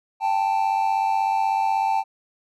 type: tone pair together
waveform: triangle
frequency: 786 / 882.3 Hz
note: G5 / A5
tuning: +4 / +5 cents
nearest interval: major second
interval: 201 cents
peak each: -20 dBFS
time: 0.2-2.04 s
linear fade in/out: 50 ms
effects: none